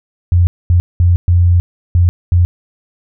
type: tone bursts at uneven times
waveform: sine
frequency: 87.8 Hz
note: F2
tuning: 10 cents sharp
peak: -6 dBFS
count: 6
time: 0.32-0.47 / 0.7-0.8 / 1-1.16 / 1.28-1.6 / 1.95-2.09 / 2.32-2.45 s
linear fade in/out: 0 ms
effects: none